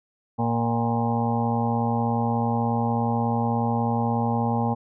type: harmonic tone with a mistuned harmonic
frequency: 116.6 Hz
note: A#2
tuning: 1 cent sharp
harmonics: 1 / 2 / 4 / 5 / 6 / 7 / 8 / 9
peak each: -26 / -25 / -32 / -35 / -35 / -27 / -35 / -37 dBFS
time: 0.38-4.75 s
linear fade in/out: 20 ms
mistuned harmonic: 6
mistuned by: +62 cents
effects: none